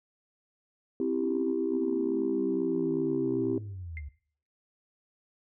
sine chord, C major, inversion none, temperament equal, 261.6 / 329.6 / 392 Hz, C4 / E4 / G4, 0 / 0 / 0 cents, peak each -30 dBFS, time 1-3.58 s, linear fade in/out 2 ms
sine linear sweep, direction down, 293.7 to 69.3 Hz, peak -37 dBFS, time 1.21-4.09 s, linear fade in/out 10 ms
sine tone with exponential decay, 2093 Hz, C7, in tune, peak -35 dBFS, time 3.97-4.05 s, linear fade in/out 1 ms, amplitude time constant 16 ms
effects noise-tail reverb RT60 0.5 s tail -18 dB re dry + tanh soft clip ceiling -18 dBFS

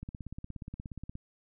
click train, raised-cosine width 5 ms, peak -28 dBFS, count 20, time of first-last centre 0.03-1.154 s, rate 16.9 Hz, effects none

